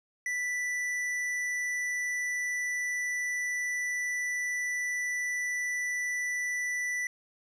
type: tone with hard clipping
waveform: sine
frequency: 1975.5 Hz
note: B6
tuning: in tune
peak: -31 dBFS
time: 0.26-7.07 s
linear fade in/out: 2 ms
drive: 9 dB
effects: none